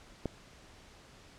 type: click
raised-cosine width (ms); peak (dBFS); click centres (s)
2; -19; 0.257
effects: pink hiss -56 dBFS RMS until 1.38 s + low-pass 7000 Hz 12 dB/octave